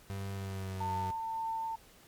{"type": "tone with pitch glide", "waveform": "35% pulse", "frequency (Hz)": [98, 94.06], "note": ["G2", "F#2"], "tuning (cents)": [0, 29], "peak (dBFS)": -35, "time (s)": [0.1, 1.11], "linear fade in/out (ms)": 0, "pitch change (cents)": -71, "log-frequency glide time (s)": [0.33, 0.84]}
{"type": "tone with tremolo", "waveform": "sine", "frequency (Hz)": 898, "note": "A5", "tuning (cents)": 35, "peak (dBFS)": -32, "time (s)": [0.8, 1.76], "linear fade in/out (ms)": 10, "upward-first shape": "triangle", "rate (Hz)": 1.8, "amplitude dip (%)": 25}
{"effects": ["pink hiss -59 dBFS RMS until 2.07 s", "MP3 96 kbps"]}